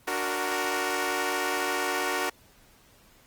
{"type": "chord", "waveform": "10% pulse", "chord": "D augmented", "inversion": "none", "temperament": "equal", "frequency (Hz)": [293.7, 370, 466.2], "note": ["D4", "F#4", "A#4"], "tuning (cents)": [0, 0, 0], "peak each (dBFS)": [-25, -21, -23], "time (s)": [0.07, 2.3], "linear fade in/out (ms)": 10, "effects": ["pink hiss -58 dBFS RMS until 3.26 s", "Opus 24 kbps"]}